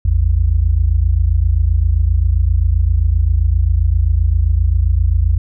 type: tone pair together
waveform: sine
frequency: 55.6 / 83.2 Hz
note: A1 / E2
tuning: +19 / +17 cents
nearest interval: perfect fifth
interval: 698 cents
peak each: -13 dBFS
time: 0.05-5.38 s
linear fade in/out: 5 ms
effects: none